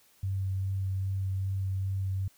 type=tone with vibrato; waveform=sine; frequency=96 Hz; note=G2; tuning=36 cents flat; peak=-28 dBFS; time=0.23-2.28 s; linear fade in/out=5 ms; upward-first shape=sine; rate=2.5 Hz; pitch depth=12 cents each way; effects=white hiss -63 dBFS RMS until 2.37 s